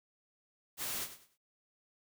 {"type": "noise with echo", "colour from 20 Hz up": "white", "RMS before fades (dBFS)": -38, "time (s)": [0.77, 1.08], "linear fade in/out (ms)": 50, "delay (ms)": 100, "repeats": 3, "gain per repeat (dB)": -12, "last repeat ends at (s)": 1.38, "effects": []}